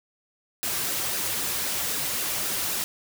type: noise with flanger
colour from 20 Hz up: white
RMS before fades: -28 dBFS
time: 0.63-2.84 s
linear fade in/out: 0 ms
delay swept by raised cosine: 0.9 to 4.8 ms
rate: 3.8 Hz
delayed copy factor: -0.5
effects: none